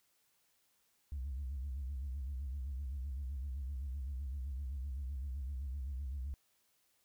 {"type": "tone with vibrato", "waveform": "sine", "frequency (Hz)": 67.4, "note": "C#2", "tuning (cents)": -48, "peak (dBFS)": -36, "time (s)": [1.12, 6.34], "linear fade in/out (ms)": 0, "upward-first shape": "sine", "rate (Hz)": 7.8, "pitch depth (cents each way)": 140, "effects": ["tanh soft clip ceiling -35 dBFS", "white hiss -75 dBFS RMS until 7.04 s"]}